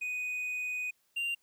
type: tone pair in turn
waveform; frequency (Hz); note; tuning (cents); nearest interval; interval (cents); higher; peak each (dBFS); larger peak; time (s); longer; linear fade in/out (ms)
triangle; 2489 / 2779; D#7 / F7; 0 / -9; major second; 191; second; -31 / -29; second; 0.01-0.91 / 1.16-1.35; first; 10
effects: white hiss -73 dBFS RMS until 1.42 s